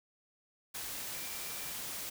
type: tone in noise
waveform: sine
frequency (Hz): 2349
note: D7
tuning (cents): 0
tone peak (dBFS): -52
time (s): 1.14-1.71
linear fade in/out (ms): 10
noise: white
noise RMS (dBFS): -41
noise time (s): 0.74-2.1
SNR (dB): -14
effects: none